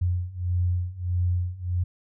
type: beating tone pair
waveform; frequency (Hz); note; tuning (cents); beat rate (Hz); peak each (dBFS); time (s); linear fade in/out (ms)
sine; 88.2 / 89.8; F2 / F2; +18 / +49; 1.6; -27 / -25; 0.01-1.84; 10
effects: none